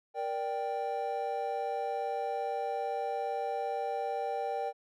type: chord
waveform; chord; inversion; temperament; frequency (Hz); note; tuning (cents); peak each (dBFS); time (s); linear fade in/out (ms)
triangle; G minor; first; just; 470.4 / 588 / 784; Bb4 / D5 / G5; +16 / +2 / 0; -35 / -36 / -32; 0.14-4.73; 50
effects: none